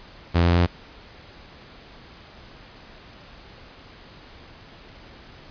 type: tone with pitch steps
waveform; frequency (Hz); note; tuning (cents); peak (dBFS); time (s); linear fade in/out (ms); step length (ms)
sawtooth; 85.5 / 86.34 / 87.2; F2 / F2 / F2; -36 / -19 / -2; -12; 0.34-0.67; 20; 110
effects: pink hiss -46 dBFS RMS until 5.5 s + resampled to 11025 Hz